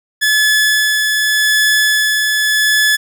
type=tone with tremolo; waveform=sawtooth; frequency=1718 Hz; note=A6; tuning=42 cents flat; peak=-6 dBFS; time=0.21-2.97 s; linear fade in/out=20 ms; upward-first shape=sine; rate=0.85 Hz; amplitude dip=30%; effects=none